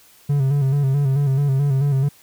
triangle tone with vibrato, 138.59 Hz, C#3, in tune, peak -13 dBFS, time 0.29-2.09 s, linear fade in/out 10 ms, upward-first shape square, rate 4.6 Hz, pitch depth 59 cents each way, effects white hiss -51 dBFS RMS until 2.22 s

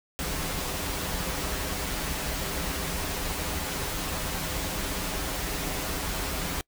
pink noise with comb filter, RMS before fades -31 dBFS, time 0.19-6.61 s, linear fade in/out 0 ms, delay 8.7 ms, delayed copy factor -0.55, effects noise-tail reverb RT60 0.1 s tail -25 dB re dry

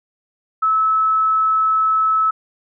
sine tone, 1300 Hz, E6, 24 cents flat, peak -13 dBFS, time 0.62-2.31 s, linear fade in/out 10 ms, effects none

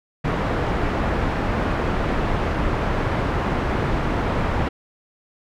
pink low-pass noise, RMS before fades -22 dBFS, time 0.24-4.69 s, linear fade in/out 10 ms, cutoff 1600 Hz, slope 12 dB/octave, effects none

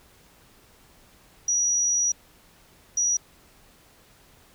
sine tone bursts at uneven times, 5810 Hz, F#8, 32 cents flat, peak -20 dBFS, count 2, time 1.48-2.12 / 2.97-3.17 s, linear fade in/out 5 ms, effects pink hiss -56 dBFS RMS until 4.54 s

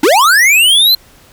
square linear sweep, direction up, 261.6 to 4186 Hz, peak -6 dBFS, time 0.03-0.95 s, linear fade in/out 5 ms, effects pink hiss -44 dBFS RMS until 1.32 s

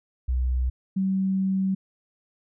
sine tone pair in turn, 63 / 191.2 Hz, B1 / G3, +35 / -43 cents, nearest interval octave + perfect fifth, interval 1922 cents, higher second, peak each -21 dBFS, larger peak neither, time 0.28-0.7 / 0.96-1.75 s, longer second, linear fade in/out 10 ms, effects none

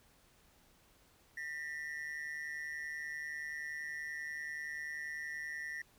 triangle ring-modulated tone, 1877 Hz, A#6, 11 cents sharp, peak -35 dBFS, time 1.37-5.82 s, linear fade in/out 5 ms, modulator 75.2 Hz, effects pink hiss -67 dBFS RMS until 5.98 s

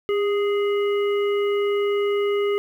harmonic tone with a mistuned harmonic, 415.3 Hz, G#4, in tune, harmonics 1 / 3 / 5 / 7, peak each -19 / -32 / -34 / -37 dBFS, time 0.09-2.58 s, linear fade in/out 0 ms, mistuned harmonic 1, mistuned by -36 cents, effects 9-bit

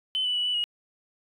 sine tone with pitch steps, 3047 / 2973 / 2945 / 2969 / 2892 Hz, G7 / F#7 / F#7 / F#7 / F#7, -50 / +8 / -9 / +5 / -40 cents, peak -23 dBFS, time 0.15-0.64 s, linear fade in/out 0 ms, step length 98 ms, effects tanh soft clip ceiling -19 dBFS

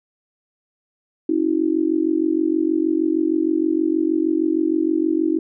sine tone with amplitude modulation, 321.4 Hz, E4, 44 cents flat, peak -12 dBFS, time 1.29-5.39 s, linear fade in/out 5 ms, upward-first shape sine, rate 46.4 Hz, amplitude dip 95%, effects none

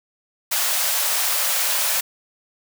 white high-pass noise, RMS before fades -21 dBFS, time 0.51-2.01 s, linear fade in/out 10 ms, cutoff 520 Hz, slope 48 dB/octave, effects none

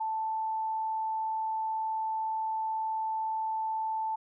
sine tone, 881 Hz, A5, 2 cents sharp, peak -29 dBFS, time 0-4.16 s, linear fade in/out 10 ms, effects none

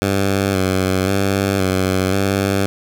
10% pulse tone with vibrato, 96 Hz, G2, 36 cents flat, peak -7 dBFS, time 0.02-2.66 s, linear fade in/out 0 ms, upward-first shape square, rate 0.95 Hz, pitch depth 36 cents each way, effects none

